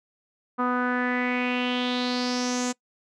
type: tone with low-pass filter sweep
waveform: sawtooth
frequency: 248.2 Hz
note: B3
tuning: 9 cents sharp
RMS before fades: -26 dBFS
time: 0.58-2.73 s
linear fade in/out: 20 ms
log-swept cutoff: 1200 to 7200 Hz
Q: 4.9
effects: noise-tail reverb RT60 0.1 s tail -22 dB re dry